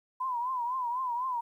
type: tone with vibrato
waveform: sine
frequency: 993 Hz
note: B5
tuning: 9 cents sharp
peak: -29 dBFS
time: 0.2-1.41 s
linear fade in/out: 10 ms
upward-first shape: triangle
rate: 4 Hz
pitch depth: 120 cents each way
effects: 11-bit